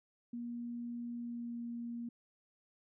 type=tone with pitch glide; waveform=sine; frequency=238 to 235.9 Hz; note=A#3 to A#3; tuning=+36 to +21 cents; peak=-39 dBFS; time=0.33-2.09 s; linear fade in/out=5 ms; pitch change=-15 cents; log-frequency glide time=1.14-1.6 s; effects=none